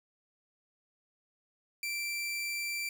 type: tone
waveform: sawtooth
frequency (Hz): 2346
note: D7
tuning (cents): -2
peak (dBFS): -30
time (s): 1.83-2.89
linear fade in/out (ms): 2
effects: 10-bit